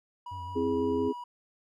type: tone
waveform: triangle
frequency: 972 Hz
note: B5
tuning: 28 cents flat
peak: -36 dBFS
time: 0.26-1.24 s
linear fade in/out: 5 ms
type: tone with vibrato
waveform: triangle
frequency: 90.7 Hz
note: F#2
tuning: 34 cents flat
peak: -38 dBFS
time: 0.31-1.09 s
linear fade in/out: 10 ms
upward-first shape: square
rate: 5.9 Hz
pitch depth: 54 cents each way
type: chord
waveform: sine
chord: C augmented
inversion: none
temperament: equal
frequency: 261.6 / 329.6 / 415.3 Hz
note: C4 / E4 / G#4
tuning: 0 / 0 / 0 cents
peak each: -30 / -34 / -28 dBFS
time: 0.55-1.13 s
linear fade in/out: 20 ms
effects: none